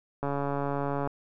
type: click train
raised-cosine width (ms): 1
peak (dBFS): -17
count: 120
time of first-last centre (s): 0.23-1.074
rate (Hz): 141
effects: none